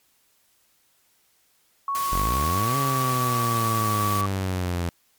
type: tone with pitch glide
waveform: sine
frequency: 1109 to 1140.8 Hz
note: C#6 to C#6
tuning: 0 to +49 cents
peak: -23 dBFS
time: 1.88-4.26 s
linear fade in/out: 2 ms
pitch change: +49 cents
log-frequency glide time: 2.49-2.76 s
type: noise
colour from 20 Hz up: white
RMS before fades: -33 dBFS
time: 1.95-4.21 s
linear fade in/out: 0 ms
type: exponential two-way sweep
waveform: sawtooth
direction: up then down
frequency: 43 to 138.59 to 85.2 Hz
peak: -20 dBFS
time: 2.12-4.89 s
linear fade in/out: 0 ms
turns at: 2.77 s
effects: white hiss -64 dBFS RMS until 5.18 s + MP3 96 kbps